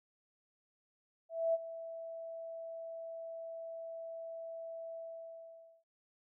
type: tone with ADSR envelope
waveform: sine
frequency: 659.3 Hz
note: E5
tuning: in tune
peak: -27 dBFS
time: 1.29-5.84 s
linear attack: 250 ms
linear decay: 32 ms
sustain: -15 dB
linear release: 880 ms
effects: none